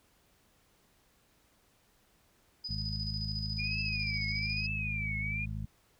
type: tone with tremolo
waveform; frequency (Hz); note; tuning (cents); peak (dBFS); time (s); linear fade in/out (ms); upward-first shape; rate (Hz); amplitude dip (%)
sine; 4978; D#8; 0; -35; 2.64-4.67; 10; square; 14; 50
type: harmonic tone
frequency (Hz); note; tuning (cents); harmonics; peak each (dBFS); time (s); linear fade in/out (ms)
52.8; G#1; +29; 1 / 2 / 3 / 4; -39 / -38 / -42 / -45; 2.69-5.66; 5
type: tone with vibrato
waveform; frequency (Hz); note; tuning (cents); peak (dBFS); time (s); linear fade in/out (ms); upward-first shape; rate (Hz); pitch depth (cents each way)
sine; 2394; D7; +33; -34; 3.58-5.46; 20; triangle; 1.1; 170
effects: pink hiss -68 dBFS RMS until 5.99 s